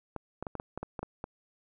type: clicks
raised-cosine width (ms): 1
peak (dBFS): -22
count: 10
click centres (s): 0.163 / 0.426 / 0.468 / 0.553 / 0.599 / 0.776 / 0.83 / 0.992 / 1.03 / 1.241
effects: none